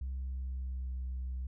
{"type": "tone with pitch glide", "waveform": "sine", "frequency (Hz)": [65.5, 63.78], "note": ["C2", "C2"], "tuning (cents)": [2, -44], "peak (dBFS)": -33, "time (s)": [0.01, 1.47], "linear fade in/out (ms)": 5, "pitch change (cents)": -46, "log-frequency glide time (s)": [0.11, 0.96], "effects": ["tanh soft clip ceiling -33 dBFS"]}